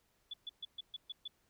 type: tone bursts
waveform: sine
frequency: 3450 Hz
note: A7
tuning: 35 cents flat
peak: -40 dBFS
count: 7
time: 0.31-1.279 s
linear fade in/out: 5 ms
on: 27 ms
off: 130 ms
effects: pink hiss -75 dBFS RMS until 1.49 s